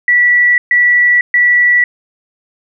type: tone bursts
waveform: sine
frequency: 1952 Hz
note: B6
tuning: 21 cents flat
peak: -6 dBFS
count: 3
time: 0.08-1.84 s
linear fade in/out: 2 ms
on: 500 ms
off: 130 ms
effects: none